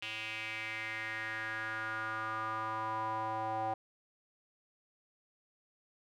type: tone with band-pass filter sweep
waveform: square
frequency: 110 Hz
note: A2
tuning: in tune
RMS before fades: -38 dBFS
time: 0.02-3.74 s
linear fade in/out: 5 ms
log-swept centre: 2800 to 780 Hz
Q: 4.8
effects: none